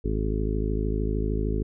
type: harmonic tone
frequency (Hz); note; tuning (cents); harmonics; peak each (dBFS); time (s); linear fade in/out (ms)
53.2; G#1; +42; 1 / 2 / 3 / 4 / 5 / 6 / 7 / 8; -26 / -32 / -34 / -35 / -34 / -39 / -34 / -34; 0.04-1.63; 10
effects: none

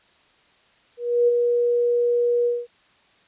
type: tone with ADSR envelope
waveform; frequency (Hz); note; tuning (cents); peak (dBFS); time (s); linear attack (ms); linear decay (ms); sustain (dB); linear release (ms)
sine; 480; B4; -49; -13; 0.97-2.67; 310; 20; -4; 210
effects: white hiss -58 dBFS RMS until 3.27 s + resampled to 8000 Hz

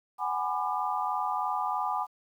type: chord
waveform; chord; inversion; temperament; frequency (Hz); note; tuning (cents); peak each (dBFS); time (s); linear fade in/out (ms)
sine; G# half-diminished seventh; third; just; 747.5 / 830.6 / 996.7 / 1196.1; F#5 / G#5 / B5 / D6; +17 / 0 / +16 / +31; -34 / -32 / -33 / -33; 0.18-2.07; 50
effects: 10-bit

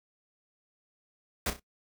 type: noise with echo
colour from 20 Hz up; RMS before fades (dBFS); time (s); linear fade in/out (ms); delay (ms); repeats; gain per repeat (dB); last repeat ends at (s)
pink; -30; 1.46-1.5; 2; 32; 3; -9; 1.596
effects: noise-tail reverb RT60 0.1 s tail -18 dB re dry

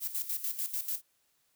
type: noise with tremolo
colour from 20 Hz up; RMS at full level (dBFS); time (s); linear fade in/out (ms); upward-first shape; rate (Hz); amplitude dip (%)
violet; -33; 0-1.02; 50; square; 6.8; 70
effects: white hiss -73 dBFS RMS until 1.55 s

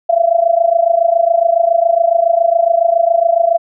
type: tone with amplitude modulation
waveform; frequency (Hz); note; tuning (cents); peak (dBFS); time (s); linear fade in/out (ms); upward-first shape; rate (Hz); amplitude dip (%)
sine; 676; E5; +43; -5; 0.09-3.58; 10; sine; 27.2; 85
effects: none

